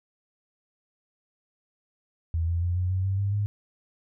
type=tone with pitch steps; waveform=sine; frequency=82.41 / 85.07 / 87.82 / 90.65 / 93.58 / 96.6 / 99.72 / 102.93 Hz; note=E2 / F2 / F2 / F#2 / F#2 / G2 / G2 / G#2; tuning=0 / -45 / +10 / -35 / +20 / -25 / +30 / -15 cents; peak=-23 dBFS; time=2.34-3.46 s; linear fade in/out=0 ms; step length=140 ms; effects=none